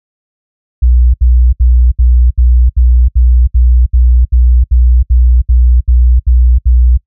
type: tone bursts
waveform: sine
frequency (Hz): 60.9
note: B1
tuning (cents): -24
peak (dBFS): -3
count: 16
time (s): 0.82-6.975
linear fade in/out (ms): 10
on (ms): 320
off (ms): 69
effects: noise-tail reverb RT60 0.1 s tail -24 dB re dry